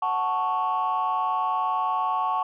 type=chord; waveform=sine; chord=F# minor; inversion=none; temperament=equal; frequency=740 / 880 / 1108.7 Hz; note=F#5 / A5 / C#6; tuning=0 / 0 / 0 cents; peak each=-27 / -26 / -24 dBFS; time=0.02-2.43 s; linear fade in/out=5 ms; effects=tanh soft clip ceiling -17 dBFS